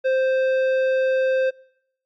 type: tone with tanh clipping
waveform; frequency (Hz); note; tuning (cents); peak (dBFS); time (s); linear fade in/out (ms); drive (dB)
sine; 523.3; C5; 0; -19; 0.04-1.51; 20; 11
effects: noise-tail reverb RT60 0.8 s tail -26 dB re dry + AAC 64 kbps